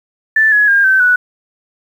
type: tone with pitch steps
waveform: sine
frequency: 1760 / 1684.4 / 1612.1 / 1542.8 / 1476.6 Hz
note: A6 / G#6 / G6 / G6 / F#6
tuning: 0 / +24 / +48 / -28 / -4 cents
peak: -7 dBFS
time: 0.36-1.16 s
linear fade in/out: 5 ms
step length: 160 ms
effects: 7-bit